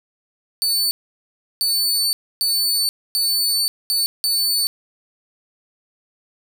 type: tone bursts at uneven times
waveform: sawtooth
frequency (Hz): 4498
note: C#8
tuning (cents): +24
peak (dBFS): -14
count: 6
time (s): 0.62-0.91 / 1.61-2.13 / 2.41-2.89 / 3.15-3.68 / 3.9-4.06 / 4.24-4.67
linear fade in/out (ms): 0
effects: none